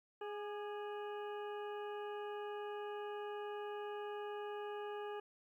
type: harmonic tone with a mistuned harmonic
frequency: 415.3 Hz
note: G#4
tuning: in tune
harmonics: 1 / 2 / 3 / 4 / 6 / 7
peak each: -43 / -48 / -53 / -55 / -62 / -60 dBFS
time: 0.21-5.2 s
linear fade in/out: 5 ms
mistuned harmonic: 3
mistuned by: -48 cents
effects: 13-bit